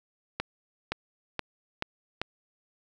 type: accelerating click train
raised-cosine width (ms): 0.3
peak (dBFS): -13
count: 5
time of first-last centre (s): 0.4-2.216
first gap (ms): 520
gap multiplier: 0.91
effects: none